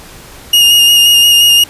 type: tone with vibrato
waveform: 40% pulse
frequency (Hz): 2848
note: F7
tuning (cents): +33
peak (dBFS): -3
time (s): 0.53-1.64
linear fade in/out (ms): 5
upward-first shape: square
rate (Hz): 5.7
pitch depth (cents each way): 14
effects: pink hiss -34 dBFS RMS until 1.69 s + resampled to 32000 Hz